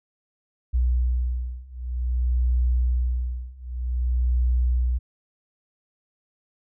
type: beating tone pair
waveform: sine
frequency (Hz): 61.2 / 61.73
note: B1 / B1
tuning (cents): -15 / 0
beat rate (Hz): 0.53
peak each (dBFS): -24 / -23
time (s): 0.73-4.99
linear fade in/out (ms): 20
effects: none